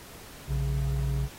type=tone pair together; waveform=triangle; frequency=59.37 / 137.1 Hz; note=A#1 / C#3; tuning=+32 / -19 cents; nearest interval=octave + major second; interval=1449 cents; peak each=-26 dBFS; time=0.47-1.29 s; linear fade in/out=50 ms; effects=pink hiss -47 dBFS RMS until 1.38 s + AAC 48 kbps